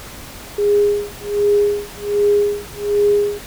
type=tone with tremolo; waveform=sine; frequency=410.7 Hz; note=G#4; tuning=19 cents flat; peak=-10 dBFS; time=0.58-3.39 s; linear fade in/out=5 ms; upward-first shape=sine; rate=1.3 Hz; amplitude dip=100%; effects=pink hiss -35 dBFS RMS until 3.46 s